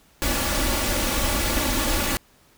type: noise with comb filter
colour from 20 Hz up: pink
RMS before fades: -23 dBFS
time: 0.22-2.17 s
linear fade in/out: 0 ms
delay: 3.5 ms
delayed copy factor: +0.7
effects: pink hiss -57 dBFS RMS until 2.57 s